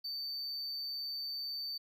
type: tone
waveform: triangle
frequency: 4571 Hz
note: D8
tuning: 48 cents flat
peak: -36 dBFS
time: 0.04-1.78 s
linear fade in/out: 10 ms
effects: none